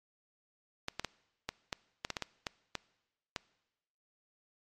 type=clicks; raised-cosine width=0.2 ms; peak=-17 dBFS; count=12; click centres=0.884 / 0.996 / 1.047 / 1.49 / 1.728 / 2.049 / 2.103 / 2.168 / 2.223 / 2.468 / 2.753 / 3.362 s; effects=noise-tail reverb RT60 1.0 s tail -22 dB re dry + MP3 64 kbps